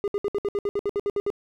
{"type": "tone bursts", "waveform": "triangle", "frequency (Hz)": 406.4, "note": "G#4", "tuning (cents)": -38, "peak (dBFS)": -20, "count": 13, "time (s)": [0.04, 1.302], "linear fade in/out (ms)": 0, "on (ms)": 38, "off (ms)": 64, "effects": []}